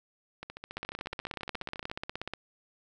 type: two click trains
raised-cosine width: 0.3 ms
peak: -19 / -24 dBFS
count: 27 / 22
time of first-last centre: 0.77-2.336 / 0.43-1.899 s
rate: 16.6 / 14.3 Hz
effects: none